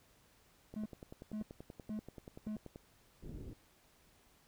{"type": "click train", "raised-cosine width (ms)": 2, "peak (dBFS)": -35, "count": 22, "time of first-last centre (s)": [0.74, 2.759], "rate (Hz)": 10.4}
{"type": "tone bursts", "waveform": "triangle", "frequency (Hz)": 213.6, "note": "G#3", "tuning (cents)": 49, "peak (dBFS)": -36, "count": 4, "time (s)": [0.76, 2.562], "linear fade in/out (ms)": 5, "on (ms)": 98, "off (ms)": 470}
{"type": "low-pass noise", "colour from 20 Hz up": "pink", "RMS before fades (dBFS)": -47, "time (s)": [3.22, 3.54], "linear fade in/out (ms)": 20, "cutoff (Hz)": 390, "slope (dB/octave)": 24}
{"effects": ["pink hiss -68 dBFS RMS until 4.47 s"]}